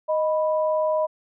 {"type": "tone pair together", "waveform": "sine", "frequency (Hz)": [622.3, 986.7], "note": ["D#5", "B5"], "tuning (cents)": [0, -2], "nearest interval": "minor sixth", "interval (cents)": 798, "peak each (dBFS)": [-20, -27], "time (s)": [0.08, 1.07], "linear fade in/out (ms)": 20, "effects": []}